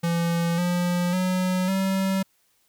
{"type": "tone with pitch steps", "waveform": "square", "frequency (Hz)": [169.4, 176.59, 184.09, 191.91], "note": ["E3", "F3", "F#3", "G3"], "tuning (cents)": [48, 19, -9, -36], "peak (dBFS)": -22, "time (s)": [0.03, 2.23], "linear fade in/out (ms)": 10, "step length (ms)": 550, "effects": ["white hiss -66 dBFS RMS until 2.68 s"]}